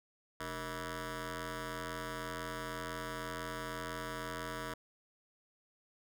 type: ring-modulated tone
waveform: 10% pulse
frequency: 170 Hz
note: F3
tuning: 46 cents flat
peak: -28 dBFS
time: 0.4-4.74 s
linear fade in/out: 2 ms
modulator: 807 Hz
effects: none